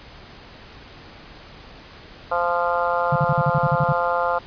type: harmonic tone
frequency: 173.7 Hz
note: F3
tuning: 9 cents flat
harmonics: 3 / 4 / 5 / 6 / 7 / 8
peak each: -24 / -25 / -26 / -27 / -27 / -28 dBFS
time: 2.31-4.39 s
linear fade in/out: 10 ms
type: tone bursts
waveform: sine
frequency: 146.83 Hz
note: D3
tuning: in tune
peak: -17 dBFS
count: 10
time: 3.12-3.925 s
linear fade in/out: 5 ms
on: 40 ms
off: 45 ms
effects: pink hiss -43 dBFS RMS until 4.46 s + resampled to 11025 Hz